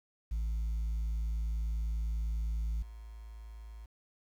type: tone with level steps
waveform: sine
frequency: 54.9 Hz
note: A1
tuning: 3 cents flat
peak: -28 / -44 dBFS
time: 0.31-3.86 s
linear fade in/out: 10 ms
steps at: 2.82 s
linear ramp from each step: 5 ms
effects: tanh soft clip ceiling -30 dBFS + 10-bit